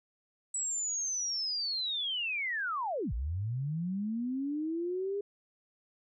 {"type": "linear two-way sweep", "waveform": "sine", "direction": "down then up", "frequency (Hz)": [7902, 51.91, 410.1], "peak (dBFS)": -31, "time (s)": [0.54, 5.21], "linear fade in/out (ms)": 5, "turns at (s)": 3.13, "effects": []}